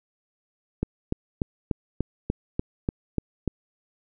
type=click train; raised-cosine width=3 ms; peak=-11 dBFS; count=10; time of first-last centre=0.83-3.477 s; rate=3.4 Hz; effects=none